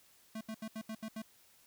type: tone bursts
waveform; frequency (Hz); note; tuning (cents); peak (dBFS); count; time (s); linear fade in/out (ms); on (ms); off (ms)
square; 220; A3; 0; -40; 7; 0.35-1.22; 5; 60; 75
effects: white hiss -65 dBFS RMS until 1.66 s